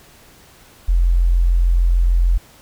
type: tone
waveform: sine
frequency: 43.36 Hz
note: F1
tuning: 12 cents flat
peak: -11 dBFS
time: 0.88-2.38 s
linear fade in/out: 10 ms
effects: pink hiss -47 dBFS RMS until 2.61 s